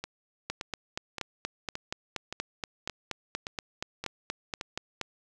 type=two click trains; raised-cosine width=0.2 ms; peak=-18 / -15 dBFS; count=9 / 20; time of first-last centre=0.04-4.611 / 0.5-5.013 s; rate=1.75 / 4.21 Hz; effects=none